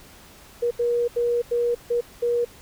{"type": "tone bursts at uneven times", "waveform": "sine", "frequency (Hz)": 477.4, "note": "A#4", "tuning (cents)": 41, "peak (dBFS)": -19, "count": 6, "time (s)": [[0.62, 0.71], [0.79, 1.08], [1.16, 1.42], [1.51, 1.75], [1.9, 2.01], [2.22, 2.45]], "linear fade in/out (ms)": 10, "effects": ["pink hiss -48 dBFS RMS until 2.61 s"]}